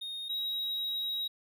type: tone pair in turn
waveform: triangle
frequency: 3706 / 3823 Hz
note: A#7 / A#7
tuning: -11 / +43 cents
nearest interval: minor second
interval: 54 cents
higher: second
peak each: -35 / -30 dBFS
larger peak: second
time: 0.01-0.29 / 0.29-1.28 s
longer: second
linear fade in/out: 10 ms
effects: none